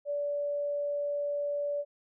sine tone, 578 Hz, D5, 28 cents flat, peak -29 dBFS, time 0.05-1.85 s, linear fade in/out 50 ms, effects none

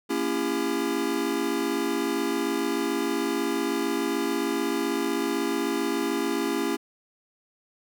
square chord, A# diminished seventh, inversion none, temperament just, 233.1 / 279.7 / 335.6 / 402.8 Hz, A#3 / C#4 / E4 / G4, 0 / +16 / +31 / +47 cents, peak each -34 / -30 / -30 / -31 dBFS, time 0.09-6.77 s, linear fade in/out 20 ms, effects none

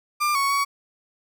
35% pulse tone with pitch steps, 1193 / 1111 / 1123 Hz, D6 / C#6 / C#6, +27 / +4 / +22 cents, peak -18 dBFS, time 0.2-0.65 s, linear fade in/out 20 ms, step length 150 ms, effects none

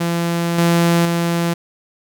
sawtooth tone with level steps, 170 Hz, F3, 46 cents flat, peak -13 / -8 / -12 dBFS, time 0-1.54 s, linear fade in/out 10 ms, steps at 0.58 / 1.05 s, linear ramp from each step 2 ms, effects none

